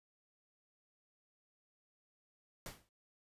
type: noise with exponential decay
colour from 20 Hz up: pink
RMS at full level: -43 dBFS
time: 2.66-2.89 s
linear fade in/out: 1 ms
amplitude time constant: 48 ms
effects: noise-tail reverb RT60 0.2 s tail -22 dB re dry + resampled to 32000 Hz